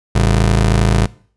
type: ring-modulated tone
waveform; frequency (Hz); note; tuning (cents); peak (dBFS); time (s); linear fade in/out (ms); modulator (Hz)
30% pulse; 82.8; E2; +8; -5; 0.15-1.06; 5; 26.7
effects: noise-tail reverb RT60 0.5 s tail -21 dB re dry + resampled to 24000 Hz